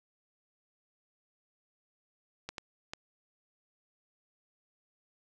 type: clicks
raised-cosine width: 0.2 ms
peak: -21 dBFS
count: 3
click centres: 2.49 / 2.582 / 2.935 s
effects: none